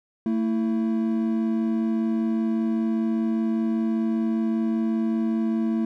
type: tone pair together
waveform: triangle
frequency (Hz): 224.5 / 329.6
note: A3 / E4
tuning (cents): +35 / 0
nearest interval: perfect fifth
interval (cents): 665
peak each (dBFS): -20 / -26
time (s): 0.26-5.85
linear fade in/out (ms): 2
effects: none

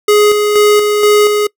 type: tone with tremolo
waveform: square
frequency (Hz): 417.7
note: G#4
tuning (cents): +10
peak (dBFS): -6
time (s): 0.08-1.47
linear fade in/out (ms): 5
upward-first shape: square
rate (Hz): 2.1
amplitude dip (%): 40
effects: noise-tail reverb RT60 0.1 s tail -24 dB re dry

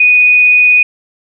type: tone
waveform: sine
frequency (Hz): 2479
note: D#7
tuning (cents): -7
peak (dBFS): -4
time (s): 0-0.83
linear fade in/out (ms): 5
effects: none

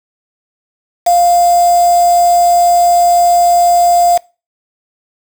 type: tone with quantisation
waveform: sine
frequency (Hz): 699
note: F5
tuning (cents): +1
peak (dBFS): -6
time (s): 1.06-4.18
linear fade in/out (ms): 10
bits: 3
effects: noise-tail reverb RT60 0.3 s tail -23 dB re dry

